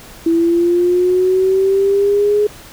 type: linear sweep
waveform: sine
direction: up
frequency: 329.6 to 419.6 Hz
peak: -10 dBFS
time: 0.26-2.47 s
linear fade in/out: 5 ms
effects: pink hiss -38 dBFS RMS until 2.72 s